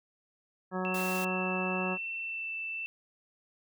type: harmonic tone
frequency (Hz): 185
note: F#3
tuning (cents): 0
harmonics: 1 / 2 / 3 / 4 / 5 / 6 / 7 / 9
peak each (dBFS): -34 / -37 / -39 / -40 / -41 / -42 / -42 / -44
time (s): 0.71-1.98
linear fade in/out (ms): 50
type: tone with vibrato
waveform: sine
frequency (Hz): 2673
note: E7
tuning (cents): +23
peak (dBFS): -34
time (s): 0.85-2.86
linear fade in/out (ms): 0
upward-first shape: sine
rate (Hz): 0.99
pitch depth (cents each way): 11
type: high-pass noise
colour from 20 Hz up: white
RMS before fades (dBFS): -41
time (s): 0.94-1.25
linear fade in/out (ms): 5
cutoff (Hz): 310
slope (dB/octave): 24
effects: none